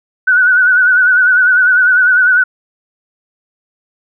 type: tone with vibrato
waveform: sine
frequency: 1480 Hz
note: F#6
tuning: in tune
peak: -6 dBFS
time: 0.27-2.44 s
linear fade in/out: 10 ms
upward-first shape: sine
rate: 10 Hz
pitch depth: 65 cents each way
effects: none